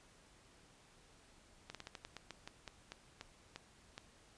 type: slowing click train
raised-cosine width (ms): 0.2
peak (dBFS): -29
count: 14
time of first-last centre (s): 1.7-3.979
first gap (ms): 47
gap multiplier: 1.2
effects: pink hiss -65 dBFS RMS until 4.37 s + resampled to 22050 Hz

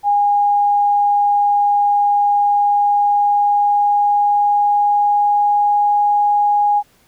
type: tone with pitch glide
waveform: sine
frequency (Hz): 818 to 824.2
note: G#5 to G#5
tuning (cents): -26 to -13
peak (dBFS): -11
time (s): 0.03-6.83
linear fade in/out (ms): 50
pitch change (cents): +13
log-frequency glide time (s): 2.3-6
effects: pink hiss -54 dBFS RMS until 7.07 s

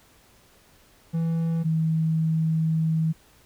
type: tone pair in turn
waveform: triangle / sine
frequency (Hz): 164.81 / 160.3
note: E3 / E3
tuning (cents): 0 / -48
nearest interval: unison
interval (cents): 48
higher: first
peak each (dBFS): -20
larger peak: neither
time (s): 1.13-1.64 / 1.64-3.13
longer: second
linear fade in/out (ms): 20
effects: pink hiss -57 dBFS RMS until 3.45 s

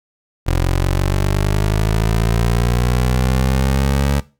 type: linear sweep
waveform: 20% pulse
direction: up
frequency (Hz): 43.06 to 70.6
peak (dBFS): -9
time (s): 0.46-4.21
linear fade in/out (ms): 20
effects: noise-tail reverb RT60 0.3 s tail -19 dB re dry

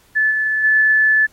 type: tone with level steps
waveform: sine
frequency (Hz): 1737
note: A6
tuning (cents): -23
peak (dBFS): -12 / -15 / -10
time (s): 0.15-1.27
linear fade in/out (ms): 20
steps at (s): 0.3 / 0.63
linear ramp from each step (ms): 20
effects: pink hiss -53 dBFS RMS until 1.32 s + MP3 64 kbps

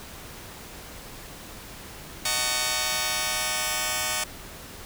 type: chord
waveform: 5% pulse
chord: D# half-diminished seventh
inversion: none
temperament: just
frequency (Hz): 622.3 / 746.7 / 896 / 1120.1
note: D#5 / F#5 / A5 / C#6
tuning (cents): 0 / +16 / +31 / +18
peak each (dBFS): -19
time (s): 2.25-4.24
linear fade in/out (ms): 5
effects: pink hiss -42 dBFS RMS until 4.85 s

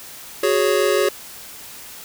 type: chord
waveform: square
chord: F# suspended second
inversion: none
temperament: just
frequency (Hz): 370 / 416.2 / 555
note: F#4 / G#4 / C#5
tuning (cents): 0 / +4 / +2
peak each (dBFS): -21 / -20 / -21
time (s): 0.43-1.09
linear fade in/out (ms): 5
effects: white hiss -38 dBFS RMS until 2.04 s

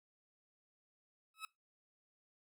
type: tone with exponential growth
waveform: 20% pulse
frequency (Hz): 1291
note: E6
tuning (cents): -37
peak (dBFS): -34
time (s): 1.34-1.45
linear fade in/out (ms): 2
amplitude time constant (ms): 23
effects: noise-tail reverb RT60 0.2 s tail -22 dB re dry + Opus 48 kbps

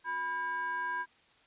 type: ring-modulated tone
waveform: triangle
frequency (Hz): 313.1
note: D#4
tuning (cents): +11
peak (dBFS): -27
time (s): 0.04-1.06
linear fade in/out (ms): 50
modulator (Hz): 1300
effects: white hiss -64 dBFS RMS until 1.46 s + resampled to 8000 Hz

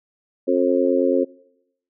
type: harmonic tone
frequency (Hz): 89.3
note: F2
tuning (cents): +39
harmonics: 3 / 4 / 5 / 6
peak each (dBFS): -21 / -21 / -22 / -20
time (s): 0.47-1.25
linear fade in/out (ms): 20
effects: noise-tail reverb RT60 0.8 s tail -23 dB re dry

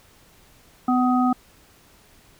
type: harmonic tone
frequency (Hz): 251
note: B3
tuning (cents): +28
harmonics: 1 / 3 / 5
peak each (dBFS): -18 / -23 / -25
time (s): 0.88-1.33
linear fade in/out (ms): 5
effects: pink hiss -54 dBFS RMS until 2.39 s

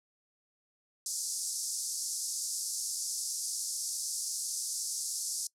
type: band-pass noise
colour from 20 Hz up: pink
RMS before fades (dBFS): -36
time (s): 1.06-5.47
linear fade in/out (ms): 2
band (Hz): 5000 to 11000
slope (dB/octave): 48
effects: noise-tail reverb RT60 0.1 s tail -22 dB re dry

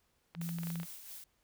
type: tone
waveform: sine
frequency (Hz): 168.7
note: E3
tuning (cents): +40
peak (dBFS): -36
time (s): 0.35-0.86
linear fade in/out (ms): 50
type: clicks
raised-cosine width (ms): 0.3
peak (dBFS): -30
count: 10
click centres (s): 0.35 / 0.415 / 0.491 / 0.586 / 0.634 / 0.671 / 0.703 / 0.757 / 0.8 / 0.832
type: noise with tremolo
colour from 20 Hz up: blue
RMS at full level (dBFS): -47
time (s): 0.41-1.24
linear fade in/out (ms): 2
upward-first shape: sine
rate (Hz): 4.5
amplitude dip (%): 45
effects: pink hiss -75 dBFS RMS until 1.43 s

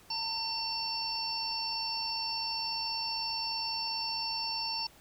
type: harmonic tone with a mistuned harmonic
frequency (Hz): 907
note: A#5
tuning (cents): -48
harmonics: 1 / 3 / 5 / 6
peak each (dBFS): -38 / -43 / -36 / -36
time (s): 0.1-4.87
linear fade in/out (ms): 5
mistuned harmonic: 6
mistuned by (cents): -23
effects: pink hiss -58 dBFS RMS until 5 s

